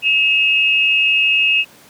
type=tone pair together; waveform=sine; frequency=2574 / 2814 Hz; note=E7 / F7; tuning=-42 / +12 cents; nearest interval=major second; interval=154 cents; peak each=-13 / -16 dBFS; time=0.02-1.65 s; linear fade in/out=50 ms; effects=pink hiss -45 dBFS RMS until 1.89 s + high-pass 150 Hz 12 dB/octave